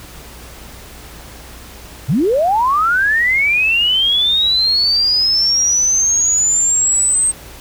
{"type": "linear sweep", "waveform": "sine", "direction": "up", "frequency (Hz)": [103.83, 8372], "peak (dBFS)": -11, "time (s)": [2.08, 7.32], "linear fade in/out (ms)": 20, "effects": ["added 60 Hz sine -39 dBFS peak until 7.6 s", "pink hiss -37 dBFS RMS until 7.6 s"]}